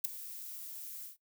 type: noise with ADSR envelope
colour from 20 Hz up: violet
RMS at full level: -27 dBFS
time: 0.04-1.17 s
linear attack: 10 ms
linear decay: 6 ms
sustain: -18 dB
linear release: 130 ms
effects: noise-tail reverb RT60 0.1 s tail -17 dB re dry